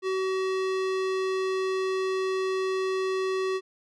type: tone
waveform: square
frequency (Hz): 378.5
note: F#4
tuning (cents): +39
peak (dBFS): -26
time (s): 0.02-3.61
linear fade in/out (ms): 50
effects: low-pass 5000 Hz 12 dB/octave